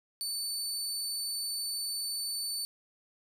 25% pulse tone, 4513 Hz, C#8, 30 cents sharp, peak -28 dBFS, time 0.21-2.65 s, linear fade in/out 0 ms, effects none

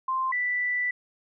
sine tone pair in turn, 1046.5 / 1975.5 Hz, C6 / B6, 0 / 0 cents, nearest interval major seventh, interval 1100 cents, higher second, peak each -24 dBFS, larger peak neither, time 0.08-0.32 / 0.32-0.91 s, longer second, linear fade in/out 5 ms, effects none

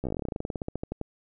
slowing click train, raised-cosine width 2 ms, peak -18 dBFS, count 24, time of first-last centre 0.04-1.013 s, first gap 14 ms, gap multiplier 1.09, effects none

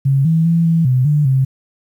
sine tone with pitch steps, 136.6 / 162.5 / 167.2 / 165 / 127.8 / 148.6 / 132.8 Hz, C#3 / E3 / E3 / E3 / C3 / D3 / C3, -25 / -24 / +25 / +2 / -40 / +21 / +26 cents, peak -10 dBFS, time 0.05-1.45 s, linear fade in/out 10 ms, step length 200 ms, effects 8-bit

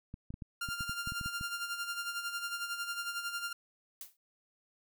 clicks, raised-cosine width 5 ms, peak -30 dBFS, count 12, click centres 0.141 / 0.305 / 0.341 / 0.422 / 0.688 / 0.808 / 0.895 / 1.074 / 1.121 / 1.212 / 1.26 / 1.411 s
sawtooth tone with tremolo, 1396.9 Hz, F6, in tune, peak -30 dBFS, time 0.61-3.53 s, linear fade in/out 5 ms, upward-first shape sine, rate 11 Hz, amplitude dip 60%
blue noise with exponential decay, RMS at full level -41 dBFS, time 4.01-4.17 s, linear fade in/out 2 ms, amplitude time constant 34 ms
effects none

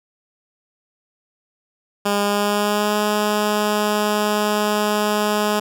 10% pulse tone with pitch glide, 203.4 to 209.7 Hz, G#3 to G#3, -36 to +17 cents, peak -9 dBFS, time 2.05-5.6 s, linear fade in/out 10 ms, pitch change +53 cents, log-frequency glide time 2.22-2.97 s, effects none

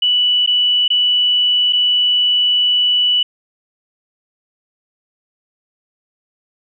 sine tone with dropouts, 2960 Hz, F#7, in tune, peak -11 dBFS, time 0.02-3.23 s, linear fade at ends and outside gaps 5 ms, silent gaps 0.463-0.474 / 0.88-0.902 / 1.726-1.731 s, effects none

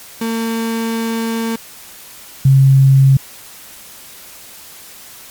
35% pulse / sine tone pair in turn, 227.1 / 135.03 Hz, A#3 / C#3, -45 / -45 cents, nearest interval major sixth, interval 900 cents, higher first, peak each -15 / -5 dBFS, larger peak second, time 0.21-1.56 / 2.45-3.17 s, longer first, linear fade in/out 5 ms, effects white hiss -37 dBFS RMS until 5.3 s + MP3 96 kbps

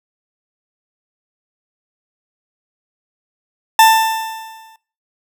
40% pulse tone with exponential decay, 889 Hz, A5, 18 cents sharp, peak -3 dBFS, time 3.79-4.76 s, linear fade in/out 2 ms, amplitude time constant 210 ms, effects noise-tail reverb RT60 0.4 s tail -20 dB re dry

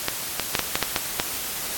clicks, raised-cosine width 0.2 ms, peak -3 dBFS, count 8, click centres 0.084 / 0.397 / 0.552 / 0.593 / 0.755 / 0.827 / 0.962 / 1.199 s, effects white hiss -30 dBFS RMS until 1.77 s + AAC 64 kbps

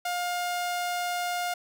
sawtooth tone, 709 Hz, F5, 26 cents sharp, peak -24 dBFS, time 0.05-1.54 s, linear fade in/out 5 ms, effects none

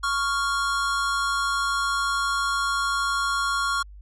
square tone pair together, 1109.8 / 1396.9 Hz, C#6 / F6, +2 / 0 cents, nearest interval major third, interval 398 cents, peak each -26 dBFS, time 0.03-3.83 s, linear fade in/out 10 ms, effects added 50 Hz sine -41 dBFS peak until 4.01 s + resampled to 22050 Hz

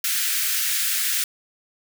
white high-pass noise, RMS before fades -23 dBFS, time 0.04-1.24 s, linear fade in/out 2 ms, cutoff 1400 Hz, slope 48 dB/octave, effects none

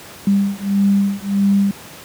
sine beating tone pair, 198.1 / 199.7 Hz, G3 / G3, +18 / +32 cents, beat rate 1.6 Hz, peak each -16 dBFS, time 0.27-1.71 s, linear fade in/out 2 ms, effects pink hiss -37 dBFS RMS until 2.04 s + high-pass 100 Hz 12 dB/octave

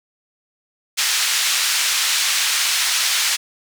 white band-pass noise, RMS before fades -19 dBFS, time 0.97-3.37 s, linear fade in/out 20 ms, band 1600 to 6400 Hz, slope 12 dB/octave, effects none

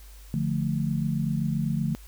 sine chord, D minor, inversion none, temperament equal, 146.83 / 174.61 / 220 Hz, D3 / F3 / A3, 0 / 0 / 0 cents, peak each -27 / -29 / -29 dBFS, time 0.34-1.95 s, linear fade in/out 0 ms, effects added 50 Hz sine -44 dBFS peak until 2.07 s + white hiss -54 dBFS RMS until 2.07 s

